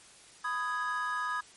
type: chord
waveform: triangle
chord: G# minor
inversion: first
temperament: just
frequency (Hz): 996.7 / 1245.9 / 1661.2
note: B5 / D#6 / G#6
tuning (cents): +16 / +2 / 0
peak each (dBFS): -35 / -32 / -33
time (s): 0.44-1.41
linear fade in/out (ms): 10
effects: white hiss -55 dBFS RMS until 1.56 s + MP3 48 kbps